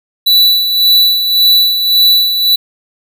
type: tone with tremolo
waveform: square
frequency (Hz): 3956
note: B7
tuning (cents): +2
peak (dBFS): -5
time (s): 0.26-2.56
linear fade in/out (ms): 10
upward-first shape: sine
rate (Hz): 1.8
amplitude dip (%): 55
effects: none